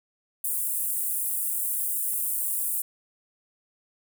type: high-pass noise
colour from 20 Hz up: pink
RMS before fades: -28 dBFS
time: 0.44-2.82 s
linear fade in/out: 5 ms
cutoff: 8800 Hz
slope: 48 dB/octave
effects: none